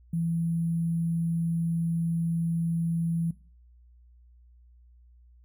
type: tone with sample-and-hold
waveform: sine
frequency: 166.7 Hz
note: E3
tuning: 20 cents sharp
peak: -25 dBFS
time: 0.13-3.31 s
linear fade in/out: 5 ms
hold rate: 11025 Hz
effects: noise-tail reverb RT60 0.4 s tail -19 dB re dry + added 60 Hz sine -53 dBFS peak until 5.44 s

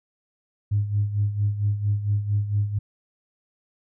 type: tone with tremolo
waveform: sine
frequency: 103 Hz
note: G#2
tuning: 14 cents flat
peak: -17 dBFS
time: 0.71-2.79 s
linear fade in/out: 10 ms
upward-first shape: sine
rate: 4.4 Hz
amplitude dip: 70%
effects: tanh soft clip ceiling -13 dBFS

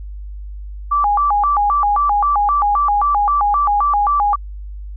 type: tone with vibrato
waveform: sine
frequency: 978 Hz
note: B5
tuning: 17 cents flat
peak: -12 dBFS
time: 0.91-4.36 s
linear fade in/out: 10 ms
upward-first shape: square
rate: 3.8 Hz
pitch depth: 300 cents each way
effects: added 50 Hz sine -27 dBFS peak until 4.96 s

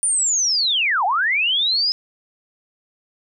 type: linear two-way sweep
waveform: sine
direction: down then up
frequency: 9397 to 698.5 to 5130 Hz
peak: -16 dBFS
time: 0.03-1.92 s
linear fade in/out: 0 ms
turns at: 1.05 s
effects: none

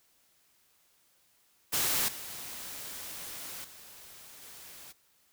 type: noise with level steps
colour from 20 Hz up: white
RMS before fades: -29 / -42 / -51 / -49 dBFS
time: 1.72-4.93 s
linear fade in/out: 20 ms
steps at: 2.08 / 3.64 / 4.42 s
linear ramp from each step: 5 ms
effects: white hiss -68 dBFS RMS until 5.32 s

